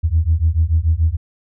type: beating tone pair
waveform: sine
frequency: 77.78 / 84.68 Hz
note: D#2 / E2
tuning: 0 / +47 cents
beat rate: 6.9 Hz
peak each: -15 dBFS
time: 0.03-1.17 s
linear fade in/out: 20 ms
effects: tanh soft clip ceiling -5 dBFS